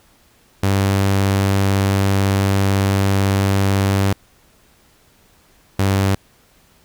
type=tone pair in turn; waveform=sawtooth; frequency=98 / 97.38 Hz; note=G2 / G2; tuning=0 / -11 cents; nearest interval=unison; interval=11 cents; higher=first; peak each=-10 dBFS; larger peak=neither; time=0.63-4.13 / 5.79-6.15 s; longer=first; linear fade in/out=5 ms; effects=pink hiss -54 dBFS RMS until 6.84 s